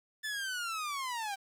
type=linear sweep; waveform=sawtooth; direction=down; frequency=1760 to 769 Hz; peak=-31 dBFS; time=0.23-1.36 s; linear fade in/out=20 ms; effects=low-pass 12000 Hz 12 dB/octave + 10-bit